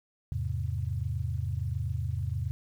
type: chord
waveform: sine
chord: E augmented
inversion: none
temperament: equal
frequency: 82.41 / 103.83 / 130.81 Hz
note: E2 / G#2 / B#2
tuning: 0 / 0 / 0 cents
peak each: -33 / -33 / -34 dBFS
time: 0.32-2.51 s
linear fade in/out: 0 ms
effects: 10-bit